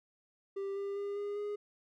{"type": "tone with pitch steps", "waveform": "triangle", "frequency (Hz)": [393.8, 398.6, 403.5, 408.4, 413.4], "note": ["G4", "G4", "G#4", "G#4", "G#4"], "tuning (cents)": [8, 29, -50, -29, -8], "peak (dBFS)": -33, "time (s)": [0.56, 1.56], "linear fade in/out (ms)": 10, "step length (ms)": 200, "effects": []}